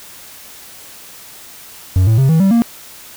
triangle tone with pitch steps, 92.5 / 111.28 / 133.87 / 161.05 / 193.75 / 233.1 Hz, F#2 / A2 / C3 / E3 / G3 / A#3, 0 / +20 / +40 / -40 / -20 / 0 cents, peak -6 dBFS, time 1.96-2.62 s, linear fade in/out 0 ms, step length 110 ms, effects white hiss -37 dBFS RMS until 3.16 s

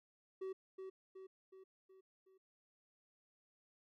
triangle tone with echo, 380.1 Hz, F#4, 47 cents sharp, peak -39 dBFS, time 0.41-0.53 s, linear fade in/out 10 ms, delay 370 ms, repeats 5, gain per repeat -5 dB, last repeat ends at 2.38 s, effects none

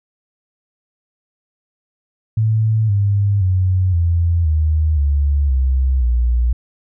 sine tone with pitch steps, 110 / 100.87 / 92.5 / 84.82 / 77.78 / 71.33 / 65.41 / 59.98 Hz, A2 / G2 / F#2 / E2 / D#2 / D2 / C2 / B1, 0 / +50 / 0 / +50 / 0 / -50 / 0 / -50 cents, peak -12 dBFS, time 2.37-6.53 s, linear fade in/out 5 ms, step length 520 ms, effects none

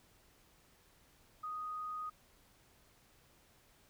sine tone, 1244.5 Hz, D#6, in tune, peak -39 dBFS, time 1.43-2.1 s, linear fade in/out 10 ms, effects pink hiss -67 dBFS RMS until 3.89 s

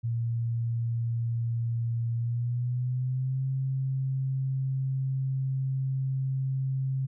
sine tone with pitch glide, 116.54 to 133.1 Hz, A#2 to C3, 0 to +30 cents, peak -26 dBFS, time 0.03-7.07 s, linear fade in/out 20 ms, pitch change +230 cents, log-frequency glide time 2.15-3.45 s, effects none

